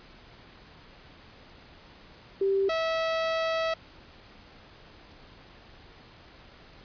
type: tone pair in turn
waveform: sine / sawtooth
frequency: 390.6 / 650.5 Hz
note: G4 / E5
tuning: -6 / -23 cents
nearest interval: major sixth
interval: 883 cents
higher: second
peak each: -22 dBFS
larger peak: neither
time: 2.41-2.69 / 2.69-3.74 s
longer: second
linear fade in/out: 5 ms
effects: pink hiss -52 dBFS RMS until 6.84 s + resampled to 11025 Hz

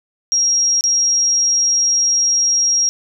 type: tone with dropouts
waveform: sine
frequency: 5620 Hz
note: F8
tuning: 10 cents sharp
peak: -12 dBFS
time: 0.32-2.89 s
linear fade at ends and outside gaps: 0 ms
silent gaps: 0.809-0.839 s
effects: none

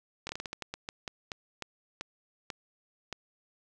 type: slowing click train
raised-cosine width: 0.2 ms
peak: -19 dBFS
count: 16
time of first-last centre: 0.27-3.127 s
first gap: 22 ms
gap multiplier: 1.27
effects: none

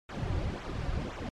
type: noise with flanger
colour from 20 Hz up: brown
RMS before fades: -34 dBFS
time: 0.09-1.29 s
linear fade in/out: 2 ms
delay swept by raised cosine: 0.2 to 4.7 ms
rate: 1.9 Hz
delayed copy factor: -0.8
effects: low-pass 5000 Hz 12 dB/octave + MP3 64 kbps

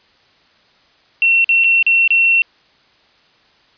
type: tone with dropouts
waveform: sine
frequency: 2715 Hz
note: F7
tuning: 50 cents flat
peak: -9 dBFS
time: 1.22-2.42 s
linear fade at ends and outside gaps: 1 ms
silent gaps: 1.444-1.491 / 1.638-1.643 / 1.827-1.865 / 2.077-2.105 s
effects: white hiss -53 dBFS RMS until 3.77 s + resampled to 11025 Hz

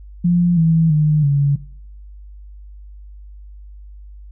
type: tone with pitch steps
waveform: sine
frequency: 174.61 / 162.92 / 152.01 / 141.83 Hz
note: F3 / E3 / D#3 / C#3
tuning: 0 / -20 / -40 / +40 cents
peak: -11 dBFS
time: 0.24-1.56 s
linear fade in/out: 10 ms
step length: 330 ms
effects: noise-tail reverb RT60 0.6 s tail -19 dB re dry + added 50 Hz sine -35 dBFS peak until 4.31 s

